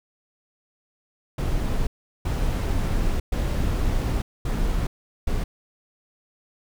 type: noise bursts at uneven times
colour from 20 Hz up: brown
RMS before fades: -23 dBFS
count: 5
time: 1.38-1.87 / 2.25-3.2 / 3.32-4.22 / 4.45-4.87 / 5.27-5.44 s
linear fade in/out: 5 ms
effects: none